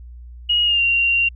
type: tone with pitch glide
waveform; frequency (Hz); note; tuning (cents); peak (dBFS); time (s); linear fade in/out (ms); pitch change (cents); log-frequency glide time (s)
sine; 2887 to 2763; F#7 to F7; -43 to -19; -14; 0.49-1.29; 10; -76; 0.64-0.82
effects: added 60 Hz sine -35 dBFS peak until 1.35 s